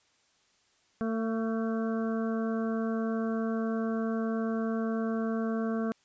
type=harmonic tone with a mistuned harmonic; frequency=224.6 Hz; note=A3; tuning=36 cents sharp; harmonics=1 / 2 / 3 / 5 / 6 / 7; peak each=-29 / -35 / -39 / -43 / -45 / -46 dBFS; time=1.01-5.92 s; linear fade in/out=0 ms; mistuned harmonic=7; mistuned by=-28 cents; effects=white hiss -68 dBFS RMS until 6.04 s + resampled to 16000 Hz

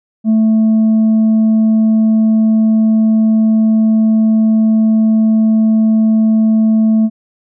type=tone with tanh clipping; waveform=sine; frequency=220 Hz; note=A3; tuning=in tune; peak=-8 dBFS; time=0.24-7.1 s; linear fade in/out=50 ms; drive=2 dB; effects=none

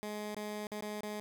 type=tone with dropouts; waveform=15% pulse; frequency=210.2 Hz; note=G#3; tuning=21 cents sharp; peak=-32 dBFS; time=0.03-1.2 s; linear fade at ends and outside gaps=0 ms; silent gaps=0.345-0.366 / 0.669-0.717 / 0.808-0.824 / 1.007-1.033 s; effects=none

